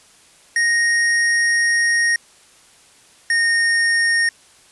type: tone pair in turn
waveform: square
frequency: 1865 / 1846.8 Hz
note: A#6 / A#6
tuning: 0 / -17 cents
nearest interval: unison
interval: 17 cents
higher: first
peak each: -15 dBFS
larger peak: neither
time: 0.56-2.16 / 3.3-4.29 s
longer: first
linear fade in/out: 2 ms
effects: white hiss -50 dBFS RMS until 4.71 s + resampled to 24000 Hz